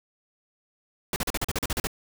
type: noise bursts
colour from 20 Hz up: pink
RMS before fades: -27 dBFS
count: 11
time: 1.13-1.871 s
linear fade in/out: 2 ms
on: 31 ms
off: 40 ms
effects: none